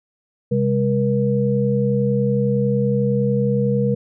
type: tone cluster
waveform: sine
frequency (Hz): 131.4 / 202.3 / 478.5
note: C3 / G#3 / A#4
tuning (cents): +8 / -45 / +45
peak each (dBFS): -20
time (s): 0.51-3.95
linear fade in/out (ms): 10
effects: none